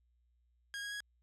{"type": "tone with pitch steps", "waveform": "sawtooth", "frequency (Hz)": [1632, 1646.2, 1660.5], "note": ["G#6", "G#6", "G#6"], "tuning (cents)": [-31, -16, -1], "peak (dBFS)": -36, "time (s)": [0.74, 1.004], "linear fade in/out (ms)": 0, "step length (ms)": 88, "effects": ["added 60 Hz sine -70 dBFS peak until 1.22 s", "low-pass 9000 Hz 12 dB/octave"]}